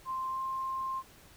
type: tone with pitch glide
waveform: sine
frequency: 1046.5 to 1056.2 Hz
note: C6 to C6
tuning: 0 to +16 cents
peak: -32 dBFS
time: 0.05-1.03 s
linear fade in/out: 50 ms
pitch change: +16 cents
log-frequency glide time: 0.27-0.41 s
effects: pink hiss -57 dBFS RMS until 1.36 s